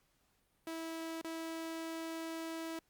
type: tone with dropouts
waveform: sawtooth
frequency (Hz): 326.3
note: E4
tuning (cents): -18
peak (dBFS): -36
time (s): 0.67-2.79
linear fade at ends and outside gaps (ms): 2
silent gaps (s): 1.214-1.245
effects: pink hiss -75 dBFS RMS until 2.89 s + Opus 48 kbps